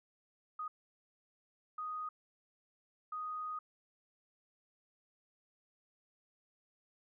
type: tone bursts at uneven times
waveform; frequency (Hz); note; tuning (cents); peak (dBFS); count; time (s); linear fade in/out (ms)
sine; 1244.5; D#6; 0; -38; 3; 0.59-0.68 / 1.78-2.09 / 3.12-3.59; 5
effects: none